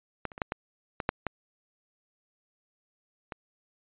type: clicks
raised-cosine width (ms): 0.5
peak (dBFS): -16 / -30 / -26 / -11 / -15 / -16 / -9 / -14 / -21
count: 9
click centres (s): 0.253 / 0.318 / 0.379 / 0.418 / 0.521 / 1.002 / 1.091 / 1.267 / 3.322
effects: resampled to 8000 Hz